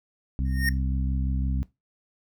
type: harmonic tone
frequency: 65.9 Hz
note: C2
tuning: 13 cents sharp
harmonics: 1 / 2 / 3 / 4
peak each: -25 / -31 / -35 / -37 dBFS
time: 0.39-1.63 s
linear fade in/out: 0 ms
type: tone with exponential growth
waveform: square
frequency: 1844 Hz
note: A#6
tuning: 19 cents flat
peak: -21 dBFS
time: 0.45-0.69 s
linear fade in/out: 2 ms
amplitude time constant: 52 ms
effects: noise-tail reverb RT60 0.2 s tail -18 dB re dry